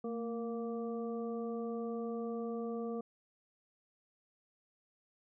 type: harmonic tone with a mistuned harmonic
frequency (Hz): 233.1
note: A#3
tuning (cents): 0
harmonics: 1 / 2 / 3 / 5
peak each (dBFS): -39 / -39 / -48 / -51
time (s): 0.04-3.01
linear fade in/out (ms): 5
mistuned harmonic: 1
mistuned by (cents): -44
effects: none